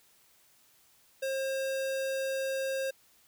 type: tone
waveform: square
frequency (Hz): 535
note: C5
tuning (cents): +38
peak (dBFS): -31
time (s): 1.22-2.91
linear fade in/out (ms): 10
effects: white hiss -64 dBFS RMS until 3.27 s